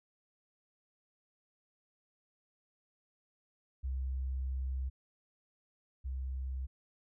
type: tone pair in turn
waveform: sine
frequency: 65.41 / 65.41 Hz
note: C2 / C2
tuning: 0 / 0 cents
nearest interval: unison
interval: 0 cents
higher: neither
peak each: -33 / -35 dBFS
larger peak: first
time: 3.83-4.9 / 6.04-6.67 s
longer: first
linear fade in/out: 20 ms
effects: none